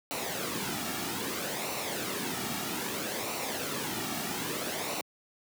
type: noise with flanger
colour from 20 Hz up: pink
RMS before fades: -34 dBFS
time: 0.11-5.01 s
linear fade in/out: 0 ms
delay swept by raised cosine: 0.6 to 2 ms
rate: 0.62 Hz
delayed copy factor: -0.55
effects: high-pass 150 Hz 12 dB/octave